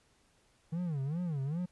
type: tone with vibrato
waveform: triangle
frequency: 155.1 Hz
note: D#3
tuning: 5 cents flat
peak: -30 dBFS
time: 0.72-1.66 s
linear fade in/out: 10 ms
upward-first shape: sine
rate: 2.5 Hz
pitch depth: 260 cents each way
effects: pink hiss -69 dBFS RMS until 1.71 s + resampled to 24000 Hz